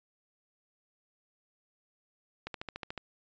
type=click train; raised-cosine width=0.3 ms; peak=-22 dBFS; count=8; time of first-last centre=2.47-2.977 s; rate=13.8 Hz; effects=resampled to 16000 Hz